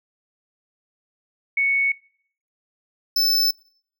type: tone pair in turn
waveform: sine / square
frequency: 2217 / 5273 Hz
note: C#7 / E8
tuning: 0 / 0 cents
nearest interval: octave + minor third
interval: 1500 cents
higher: second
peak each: -17 dBFS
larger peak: neither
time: 1.57-1.92 / 3.16-3.51 s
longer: neither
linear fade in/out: 5 ms
effects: noise-tail reverb RT60 0.6 s tail -24 dB re dry